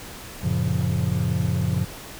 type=chord; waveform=triangle; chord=Gb major seventh; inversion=none; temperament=equal with one note detuned; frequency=92.5 / 114.01 / 138.59 / 174.61 Hz; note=Gb2 / Bb2 / Db3 / F3; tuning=0 / -38 / 0 / 0 cents; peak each=-24 dBFS; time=0.43-1.85 s; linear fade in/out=10 ms; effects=pink hiss -39 dBFS RMS until 2.19 s